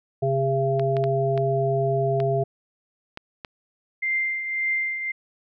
harmonic tone, 135.1 Hz, C#3, 44 cents flat, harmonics 1 / 3 / 5, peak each -24 / -24 / -24 dBFS, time 0.22-2.44 s, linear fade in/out 10 ms
clicks, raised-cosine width 0.3 ms, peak -18 dBFS, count 7, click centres 0.796 / 0.968 / 1.04 / 1.377 / 2.202 / 3.174 / 3.448 s
sine tone with tremolo, 2093 Hz, C7, in tune, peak -20 dBFS, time 4.02-5.12 s, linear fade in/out 10 ms, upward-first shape triangle, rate 1.8 Hz, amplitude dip 60%
effects none

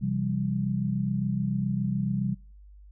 sine chord, C major, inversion none, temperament equal with one note detuned, 130.81 / 168.86 / 196 Hz, C3 / E3 / G3, 0 / +42 / 0 cents, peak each -29 / -32 / -28 dBFS, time 0.01-2.35 s, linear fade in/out 20 ms, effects noise-tail reverb RT60 0.4 s tail -26 dB re dry + added 50 Hz sine -47 dBFS peak until 2.91 s

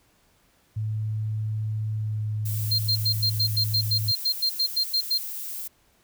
sine tone with pitch glide, 108.2 to 106.96 Hz, A2 to A2, -29 to -49 cents, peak -25 dBFS, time 0.76-4.12 s, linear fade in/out 10 ms, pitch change -20 cents, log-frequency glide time 1.94-2.24 s
violet noise, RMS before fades -34 dBFS, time 2.45-5.68 s, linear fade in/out 10 ms
sine tone bursts, 4186 Hz, C8, in tune, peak -20 dBFS, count 15, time 2.71-5.181 s, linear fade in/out 10 ms, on 77 ms, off 94 ms
effects pink hiss -63 dBFS RMS until 6.03 s

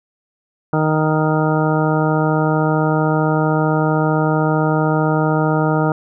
harmonic tone, 155.56 Hz, D#3, in tune, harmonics 1 / 2 / 3 / 4 / 5 / 6 / 8 / 9, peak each -17 / -20 / -22 / -23 / -24 / -25 / -26 / -27 dBFS, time 0.73-5.92 s, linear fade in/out 2 ms, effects none

